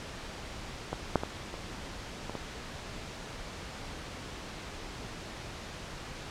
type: clicks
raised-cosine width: 1 ms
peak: -17 / -9 / -18 / -26 / -22 / -22 dBFS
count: 6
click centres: 0.93 / 1.157 / 1.235 / 1.541 / 2.296 / 2.353 s
effects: pink hiss -42 dBFS RMS until 6.3 s + low-pass 6000 Hz 12 dB/octave